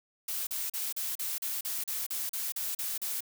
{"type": "noise bursts", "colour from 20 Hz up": "blue", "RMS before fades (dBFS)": -34, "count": 13, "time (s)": [0.28, 3.206], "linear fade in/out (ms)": 5, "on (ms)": 190, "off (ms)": 38, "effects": []}